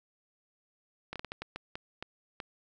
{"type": "slowing click train", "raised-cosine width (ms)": 0.3, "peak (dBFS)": -22, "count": 10, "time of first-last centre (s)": [1.13, 2.402], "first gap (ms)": 27, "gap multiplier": 1.39, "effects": []}